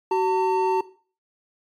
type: tone pair together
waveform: triangle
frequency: 377.4 / 901.8 Hz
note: F#4 / A5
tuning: +34 / +42 cents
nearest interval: octave + minor third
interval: 1508 cents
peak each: -19 / -19 dBFS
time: 0.11-0.81 s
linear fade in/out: 5 ms
effects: noise-tail reverb RT60 0.4 s tail -17 dB re dry + MP3 96 kbps